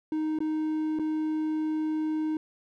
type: tone with dropouts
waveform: triangle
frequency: 311.1 Hz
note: D#4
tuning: in tune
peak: -24 dBFS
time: 0.12-2.37 s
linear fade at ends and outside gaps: 2 ms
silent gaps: 0.388-0.404 / 0.989-0.995 s
effects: none